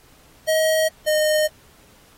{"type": "tone pair in turn", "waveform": "square", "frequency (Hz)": [633, 613.9], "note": ["D#5", "D#5"], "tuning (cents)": [30, -23], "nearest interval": "minor second", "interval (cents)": 53, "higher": "first", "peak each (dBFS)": -17, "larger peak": "neither", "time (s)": [[0.47, 0.89], [1.06, 1.48]], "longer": "neither", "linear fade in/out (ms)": 20, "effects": ["pink hiss -53 dBFS RMS until 2.17 s", "AAC 48 kbps"]}